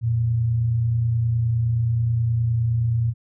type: tone pair together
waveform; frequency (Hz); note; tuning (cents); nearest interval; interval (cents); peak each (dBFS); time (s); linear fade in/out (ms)
sine; 87 / 116.54; F2 / A#2; -6 / 0; perfect fourth; 506; -30 / -18; 0.01-3.14; 50
effects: none